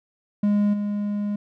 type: tone with level steps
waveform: triangle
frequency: 205.9 Hz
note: G#3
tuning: 15 cents flat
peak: -15 / -21 dBFS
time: 0.43-1.36 s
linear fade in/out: 5 ms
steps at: 0.73 s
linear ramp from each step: 10 ms
effects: none